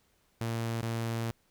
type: tone with dropouts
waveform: sawtooth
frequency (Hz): 114.9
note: A#2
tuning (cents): -25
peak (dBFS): -27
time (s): 0.41-1.31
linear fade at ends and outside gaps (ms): 0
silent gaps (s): 0.813-0.829
effects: pink hiss -70 dBFS RMS until 1.5 s

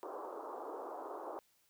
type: band-pass noise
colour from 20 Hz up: pink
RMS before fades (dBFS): -45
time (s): 0.03-1.39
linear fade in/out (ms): 0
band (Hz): 330 to 1200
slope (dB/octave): 48
effects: white hiss -73 dBFS RMS until 1.69 s

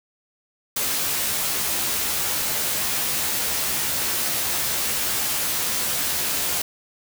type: noise with comb filter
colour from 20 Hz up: white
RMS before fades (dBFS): -24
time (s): 0.76-6.62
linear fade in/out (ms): 5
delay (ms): 14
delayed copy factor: +0.7
effects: none

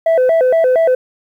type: tone with vibrato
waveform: sine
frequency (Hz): 578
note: D5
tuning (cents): -28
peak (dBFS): -6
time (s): 0.06-0.95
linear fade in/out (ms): 5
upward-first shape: square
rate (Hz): 4.3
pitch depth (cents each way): 220
effects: tanh soft clip ceiling -8 dBFS + 8-bit

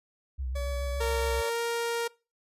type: tone with vibrato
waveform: sine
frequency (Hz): 64.7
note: C2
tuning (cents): -19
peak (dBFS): -30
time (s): 0.38-1.42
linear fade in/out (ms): 20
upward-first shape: sine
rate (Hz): 7.1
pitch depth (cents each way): 71
type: tone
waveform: 40% pulse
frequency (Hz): 570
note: C#5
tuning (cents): +48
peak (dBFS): -34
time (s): 0.55-1.5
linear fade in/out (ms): 10
type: tone with pitch glide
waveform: sawtooth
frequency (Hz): 461.1 to 467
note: A#4 to A#4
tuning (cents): -19 to +3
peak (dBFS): -24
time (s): 1-2.08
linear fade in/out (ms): 10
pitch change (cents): +22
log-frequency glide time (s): 1.39-1.61
effects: noise-tail reverb RT60 0.3 s tail -23 dB re dry + resampled to 32000 Hz

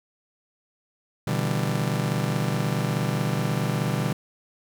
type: chord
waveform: 40% pulse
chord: E minor seventh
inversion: second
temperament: just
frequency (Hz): 123.61 / 148.33 / 164.81 / 197.78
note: B2 / D3 / E3 / G3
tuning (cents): +2 / +18 / 0 / +16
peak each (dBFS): -27 / -27 / -30 / -29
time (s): 1.27-4.13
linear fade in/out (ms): 5
effects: none

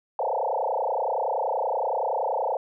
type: tone with frequency modulation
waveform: sine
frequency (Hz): 698.5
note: F5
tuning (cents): 0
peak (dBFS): -23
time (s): 0.19-2.57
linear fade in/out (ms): 2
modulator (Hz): 30.6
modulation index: 7
effects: none

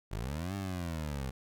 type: linear two-way sweep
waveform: 20% pulse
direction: up then down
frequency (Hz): 46.26 to 100.1 to 63.3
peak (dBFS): -30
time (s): 0.11-1.31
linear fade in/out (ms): 10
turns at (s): 0.55
effects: none

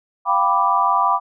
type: chord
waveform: sine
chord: G dominant seventh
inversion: third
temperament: equal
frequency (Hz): 698.5 / 784 / 987.8 / 1174.7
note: F5 / G5 / B5 / D6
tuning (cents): 0 / 0 / 0 / 0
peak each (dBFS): -24 / -21 / -18 / -18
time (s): 0.25-1.2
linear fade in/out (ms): 50
effects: none

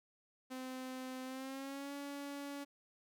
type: tone with pitch glide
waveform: sawtooth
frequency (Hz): 258.1 to 283.1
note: C4 to C#4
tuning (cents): -23 to +37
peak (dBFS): -39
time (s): 0.5-2.65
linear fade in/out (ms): 20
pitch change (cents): +160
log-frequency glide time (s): 1.24-1.93
effects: none

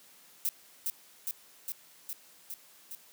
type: noise with echo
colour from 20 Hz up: violet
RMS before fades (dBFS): -30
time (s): 0.45-0.49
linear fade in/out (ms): 0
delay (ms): 410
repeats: 6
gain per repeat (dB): -2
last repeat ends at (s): 2.95
effects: white hiss -58 dBFS RMS until 3.12 s + high-pass 150 Hz 12 dB/octave

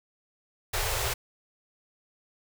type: band-stop noise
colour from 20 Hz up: pink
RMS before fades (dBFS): -29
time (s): 0.73-1.14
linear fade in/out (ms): 10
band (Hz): 130 to 370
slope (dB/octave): 96
effects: none

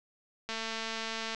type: click train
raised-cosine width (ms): 0.2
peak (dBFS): -19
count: 193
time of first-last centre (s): 0.49-1.347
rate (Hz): 224
effects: low-pass 7000 Hz 12 dB/octave

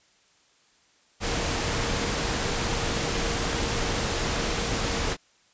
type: tone in noise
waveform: sine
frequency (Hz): 466.2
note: A#4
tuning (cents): 0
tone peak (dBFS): -37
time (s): 1.2-5.17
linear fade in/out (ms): 50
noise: pink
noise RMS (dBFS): -27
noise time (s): 1.2-5.17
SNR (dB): -13
effects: white hiss -62 dBFS RMS until 5.53 s + resampled to 16000 Hz

